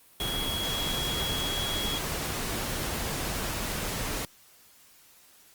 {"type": "tone in noise", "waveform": "sine", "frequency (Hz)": 3322, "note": "G#7", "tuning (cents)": 0, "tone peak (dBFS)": -31, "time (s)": [0.2, 1.98], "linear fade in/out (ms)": 2, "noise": "pink", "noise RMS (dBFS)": -32, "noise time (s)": [0.2, 4.25], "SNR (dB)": -2, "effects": ["white hiss -57 dBFS RMS until 5.54 s", "Opus 32 kbps"]}